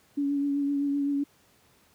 sine tone with vibrato, 283 Hz, C#4, 36 cents sharp, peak -24 dBFS, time 0.17-1.24 s, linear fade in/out 10 ms, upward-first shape triangle, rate 7.8 Hz, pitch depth 26 cents each way, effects pink hiss -62 dBFS RMS until 1.94 s + high-pass 80 Hz 12 dB/octave

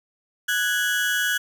35% pulse tone pair together, 1480 / 1659.9 Hz, F#6 / G#6, 0 / -1 cents, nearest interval major second, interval 199 cents, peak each -22 dBFS, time 0.48-1.38 s, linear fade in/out 10 ms, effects none

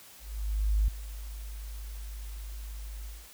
sine tone with ADSR envelope, 51.91 Hz, G#1, in tune, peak -21 dBFS, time 0.19-3.29 s, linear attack 690 ms, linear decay 4 ms, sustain -16 dB, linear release 230 ms, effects white hiss -52 dBFS RMS until 3.33 s

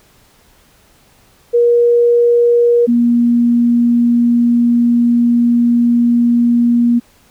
sine tone pair in turn, 475.8 / 237.9 Hz, A#4 / A#3, +35 / +35 cents, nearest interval octave, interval 1200 cents, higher first, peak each -7 / -8 dBFS, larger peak first, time 1.53-2.87 / 2.87-7 s, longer second, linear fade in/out 20 ms, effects pink hiss -50 dBFS RMS until 7.3 s

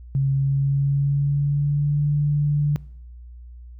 sine tone with pitch glide, 136.7 to 146.51 Hz, C#3 to D3, -24 to -4 cents, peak -17 dBFS, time 0.15-2.76 s, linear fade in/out 0 ms, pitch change +120 cents, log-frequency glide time 0.3-2.03 s, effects noise-tail reverb RT60 0.7 s tail -23 dB re dry + added 60 Hz sine -38 dBFS peak until 3.79 s

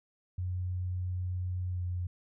sine tone with pitch glide, 90.8 to 89.39 Hz, F#2 to F2, -32 to +41 cents, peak -31 dBFS, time 0.38-2.07 s, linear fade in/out 5 ms, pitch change -27 cents, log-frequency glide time 1.69-1.79 s, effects none

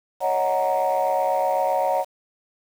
sine chord, D# minor seventh, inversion third, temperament equal, 554.4 / 622.3 / 740 / 932.3 Hz, C#5 / D#5 / F#5 / A#5, 0 / 0 / 0 / 0 cents, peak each -23 / -25 / -22 / -24 dBFS, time 0.2-2.05 s, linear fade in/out 50 ms, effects tanh soft clip ceiling -13 dBFS + 7-bit

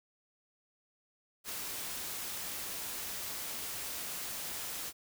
white noise, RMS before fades -40 dBFS, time 1.44-4.93 s, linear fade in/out 50 ms, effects none

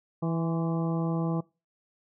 harmonic tone with a mistuned harmonic, 164.81 Hz, E3, in tune, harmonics 1 / 2 / 3 / 4 / 5 / 6 / 7, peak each -27 / -33 / -37 / -39 / -41 / -43 / -44 dBFS, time 0.22-1.41 s, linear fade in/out 10 ms, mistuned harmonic 6, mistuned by +75 cents, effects noise-tail reverb RT60 0.3 s tail -24 dB re dry

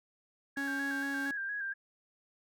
sine tone with vibrato, 1624 Hz, G#6, 39 cents flat, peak -34 dBFS, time 0.56-1.74 s, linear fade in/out 20 ms, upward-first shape square, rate 4.3 Hz, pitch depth 42 cents each way
45% pulse tone, 277.6 Hz, C#4, 3 cents sharp, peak -36 dBFS, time 0.57-1.31 s, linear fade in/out 2 ms
effects none

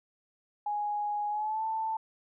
sine tone with pitch glide, 830.6 to 885.1 Hz, G#5 to A5, 0 to +10 cents, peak -29 dBFS, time 0.66-1.97 s, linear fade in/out 5 ms, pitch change +110 cents, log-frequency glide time 1.29-1.64 s, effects none

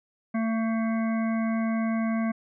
harmonic tone with a mistuned harmonic, 224.6 Hz, A3, 36 cents sharp, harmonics 1 / 3 / 5 / 7 / 9 / 10, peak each -24 / -34 / -38 / -41 / -43 / -44 dBFS, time 0.34-2.32 s, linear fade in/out 10 ms, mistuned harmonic 10, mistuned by -41 cents, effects none

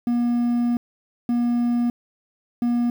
triangle tone bursts at uneven times, 239.6 Hz, A#3, 48 cents sharp, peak -16 dBFS, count 3, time 0.07-0.77 / 1.29-1.9 / 2.62-2.9 s, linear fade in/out 2 ms, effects 8-bit

